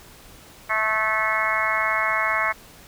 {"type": "harmonic tone", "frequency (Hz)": 217.9, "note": "A3", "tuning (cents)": -17, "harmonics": [3, 4, 5, 6, 7, 8, 9, 10], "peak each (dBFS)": [-30, -32, -26, -28, -31, -28, -29, -25], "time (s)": [0.69, 2.53], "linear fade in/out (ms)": 20, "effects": ["pink hiss -47 dBFS RMS until 2.87 s"]}